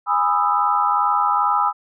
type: chord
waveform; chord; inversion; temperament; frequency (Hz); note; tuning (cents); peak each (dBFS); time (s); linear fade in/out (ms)
sine; E major seventh; first; just; 824.1 / 988.9 / 1236.1 / 1318.5; G#5 / B5 / D#6 / E6; -14 / +2 / -12 / 0; -21; 0.06-1.73; 50
effects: none